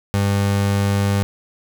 30% pulse tone, 100 Hz, G2, 35 cents sharp, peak -13 dBFS, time 0.14-1.23 s, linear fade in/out 0 ms, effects none

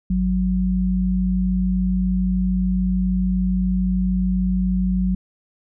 sine tone pair together, 51.91 / 185 Hz, G#1 / F#3, 0 / 0 cents, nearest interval octave + minor seventh, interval 2200 cents, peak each -22 / -18 dBFS, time 0.1-5.15 s, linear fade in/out 5 ms, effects none

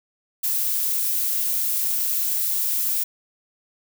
violet noise, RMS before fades -23 dBFS, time 0.43-3.04 s, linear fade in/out 10 ms, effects none

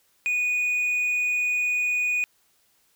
triangle tone, 2469 Hz, D#7, 14 cents flat, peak -20 dBFS, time 0.26-2.24 s, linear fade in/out 0 ms, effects white hiss -65 dBFS RMS until 2.95 s

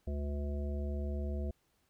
harmonic tone, 72 Hz, D2, 34 cents flat, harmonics 1 / 3 / 5 / 7 / 9, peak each -34 / -43 / -46 / -49 / -48 dBFS, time 0.07-1.51 s, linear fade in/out 5 ms, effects pink hiss -75 dBFS RMS until 1.89 s

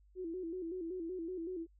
sine tone with vibrato, 349.2 Hz, F4, in tune, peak -38 dBFS, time 0.15-1.67 s, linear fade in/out 50 ms, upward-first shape square, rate 5.3 Hz, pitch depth 95 cents each way, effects added 50 Hz sine -62 dBFS peak until 1.79 s

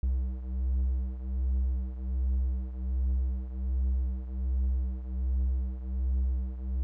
triangle beating tone pair, 63.7 / 65 Hz, C2 / C2, -46 / -11 cents, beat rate 1.3 Hz, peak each -26 / -31 dBFS, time 0.03-6.83 s, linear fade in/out 0 ms, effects none

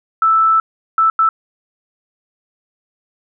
sine tone bursts at uneven times, 1318.5 Hz, E6, in tune, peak -9 dBFS, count 3, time 0.22-0.6 / 0.98-1.1 / 1.19-1.29 s, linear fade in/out 2 ms, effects none

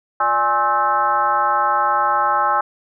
sine tone with frequency modulation, 1067 Hz, C6, 34 cents sharp, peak -14 dBFS, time 0.2-2.61 s, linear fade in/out 5 ms, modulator 237 Hz, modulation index 1.5, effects none

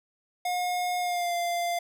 square tone with pitch glide, 718 to 693.9 Hz, F5 to F5, +48 to -11 cents, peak -27 dBFS, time 0.45-1.79 s, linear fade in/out 5 ms, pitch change -59 cents, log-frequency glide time 0.99-1.34 s, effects none

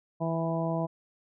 harmonic tone with a mistuned harmonic, 164.81 Hz, E3, in tune, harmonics 1 / 2 / 3 / 4 / 5 / 6, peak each -30 / -35 / -38 / -32 / -40 / -38 dBFS, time 0.2-0.87 s, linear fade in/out 20 ms, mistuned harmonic 1, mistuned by -17 cents, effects none

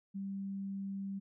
sine tone, 196 Hz, G3, in tune, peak -37 dBFS, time 0.14-1.2 s, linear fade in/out 20 ms, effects none

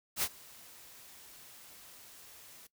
white noise with ADSR envelope, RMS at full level -30 dBFS, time 0.16-2.67 s, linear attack 68 ms, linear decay 54 ms, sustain -24 dB, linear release 5 ms, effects noise-tail reverb RT60 0.1 s tail -19 dB re dry

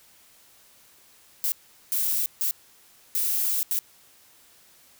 violet noise bursts at uneven times, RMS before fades -25 dBFS, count 5, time 1.44-1.52 / 1.92-2.26 / 2.41-2.51 / 3.15-3.63 / 3.71-3.79 s, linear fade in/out 0 ms, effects white hiss -56 dBFS RMS until 4.99 s

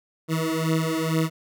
20% pulse beating tone pair, 159.6 / 161.8 Hz, D#3 / E3, +44 / -32 cents, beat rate 2.2 Hz, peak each -20 dBFS, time 0.28-1.3 s, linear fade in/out 50 ms, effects none

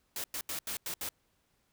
white noise bursts at uneven times, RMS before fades -37 dBFS, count 6, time 0.16-0.24 / 0.34-0.41 / 0.49-0.59 / 0.67-0.77 / 0.86-0.94 / 1.01-1.09 s, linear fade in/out 2 ms, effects pink hiss -74 dBFS RMS until 1.72 s

